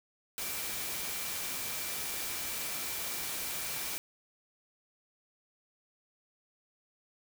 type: tone in noise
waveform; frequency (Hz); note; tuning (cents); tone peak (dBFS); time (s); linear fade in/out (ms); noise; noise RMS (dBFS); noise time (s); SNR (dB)
sine; 2338; D7; -8; -48; 0.38-3.98; 0; white; -37; 0.38-3.98; -14
effects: none